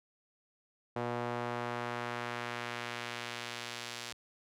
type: tone with band-pass filter sweep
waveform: sawtooth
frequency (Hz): 120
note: B2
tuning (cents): -49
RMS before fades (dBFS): -39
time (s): 0.96-4.13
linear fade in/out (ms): 5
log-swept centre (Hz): 710 to 4700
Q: 0.81
effects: none